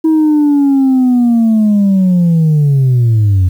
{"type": "linear sweep", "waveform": "sine", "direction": "down", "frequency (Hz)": [321.3, 88.2], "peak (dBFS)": -4, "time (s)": [0.04, 3.49], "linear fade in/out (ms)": 10, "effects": ["tanh soft clip ceiling -5 dBFS", "7-bit"]}